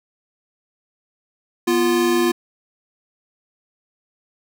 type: tone pair together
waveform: square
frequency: 244.3 / 347.3 Hz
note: B3 / F4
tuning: -19 / -10 cents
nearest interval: tritone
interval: 609 cents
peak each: -22 / -17 dBFS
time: 1.67-2.32 s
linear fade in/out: 10 ms
effects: none